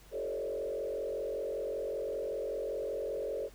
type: tone with frequency modulation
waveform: sine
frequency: 493.9 Hz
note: B4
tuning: in tune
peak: -33 dBFS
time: 0.11-3.5 s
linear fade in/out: 50 ms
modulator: 45.2 Hz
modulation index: 2.2
effects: added 48 Hz sine -56 dBFS peak until 3.54 s + pink hiss -59 dBFS RMS until 3.54 s